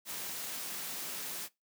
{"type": "high-pass noise", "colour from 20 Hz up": "white", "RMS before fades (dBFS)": -40, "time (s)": [0.05, 1.49], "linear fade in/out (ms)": 50, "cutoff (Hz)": 130, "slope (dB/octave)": 24, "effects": ["noise-tail reverb RT60 0.2 s tail -21 dB re dry"]}